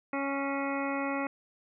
harmonic tone with a mistuned harmonic, 277.2 Hz, C#4, in tune, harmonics 1 / 2 / 3 / 4 / 5 / 7 / 8 / 9, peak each -33 / -36 / -38 / -39 / -40 / -41 / -42 / -43 dBFS, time 0.13-1.27 s, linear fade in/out 2 ms, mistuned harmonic 8, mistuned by -28 cents, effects none

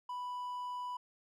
triangle tone, 989 Hz, B5, 2 cents sharp, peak -36 dBFS, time 0.09-0.97 s, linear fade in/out 5 ms, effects none

